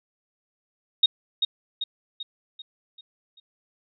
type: tone with echo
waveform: sine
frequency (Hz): 3729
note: A#7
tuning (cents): 0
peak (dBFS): -13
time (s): 1.03-1.06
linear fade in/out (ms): 5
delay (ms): 390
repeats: 6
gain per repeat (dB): -6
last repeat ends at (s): 3.4
effects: none